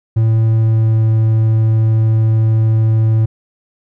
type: tone with pitch glide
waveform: triangle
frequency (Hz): 111.8 to 110.84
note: A2 to A2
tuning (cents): +28 to +13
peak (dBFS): -7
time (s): 0.16-3.26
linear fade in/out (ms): 10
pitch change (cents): -15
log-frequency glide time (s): 0.48-1.05
effects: none